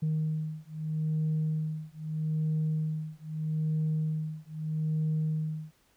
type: beating tone pair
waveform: sine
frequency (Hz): 155.56 / 156.35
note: D#3 / D#3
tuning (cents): 0 / +9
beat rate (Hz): 0.79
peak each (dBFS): -30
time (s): 0.02-5.72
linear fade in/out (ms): 10
effects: tanh soft clip ceiling -23 dBFS + pink hiss -67 dBFS RMS until 5.96 s